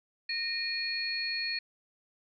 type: tone cluster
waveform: sine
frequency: 1849 / 2432 / 4323 Hz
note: A#6 / D#7 / C#8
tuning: -15 / -40 / -44 cents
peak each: -37 / -36 / -33 dBFS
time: 0.29-1.59 s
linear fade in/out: 5 ms
effects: none